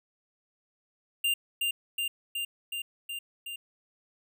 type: tone with echo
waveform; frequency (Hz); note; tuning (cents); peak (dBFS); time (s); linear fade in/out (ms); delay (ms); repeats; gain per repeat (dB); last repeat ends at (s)
square; 2794; F7; 0; -25; 1.24-1.34; 5; 370; 6; -2; 3.56
effects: none